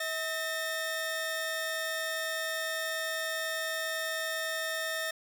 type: tone pair together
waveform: sawtooth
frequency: 642 / 1815.9 Hz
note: E5 / A#6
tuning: -46 / -46 cents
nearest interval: octave + tritone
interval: 1800 cents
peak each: -32 / -30 dBFS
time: 0-5.11 s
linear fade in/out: 5 ms
effects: none